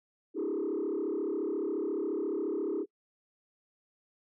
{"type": "tone with frequency modulation", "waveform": "sine", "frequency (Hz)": 361.4, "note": "F#4", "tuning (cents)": -41, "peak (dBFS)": -28, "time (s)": [0.34, 2.86], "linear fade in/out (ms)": 50, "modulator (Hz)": 34.3, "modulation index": 2, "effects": ["noise-tail reverb RT60 0.1 s tail -26 dB re dry", "tanh soft clip ceiling -27 dBFS"]}